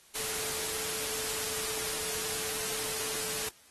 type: tone in noise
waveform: sine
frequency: 436.9 Hz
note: A4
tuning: 12 cents flat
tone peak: -44 dBFS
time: 0.15-3.49 s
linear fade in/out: 5 ms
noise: white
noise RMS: -34 dBFS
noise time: 0.15-3.49 s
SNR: -13 dB
effects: white hiss -59 dBFS RMS until 3.7 s + AAC 32 kbps